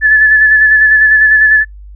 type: tone with vibrato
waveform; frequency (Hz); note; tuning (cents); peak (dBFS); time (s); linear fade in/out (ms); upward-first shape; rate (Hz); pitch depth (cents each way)
sine; 1730; A6; -30; -3; 0.01-1.65; 50; square; 10; 19
effects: noise-tail reverb RT60 0.1 s tail -19 dB re dry + added 50 Hz sine -29 dBFS peak until 1.95 s